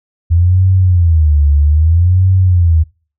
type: tone with vibrato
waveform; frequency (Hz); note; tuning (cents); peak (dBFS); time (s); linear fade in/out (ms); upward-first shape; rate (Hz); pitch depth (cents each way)
sine; 82.41; E2; 0; -6; 0.3-2.84; 20; sine; 0.62; 230
effects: noise-tail reverb RT60 0.4 s tail -25 dB re dry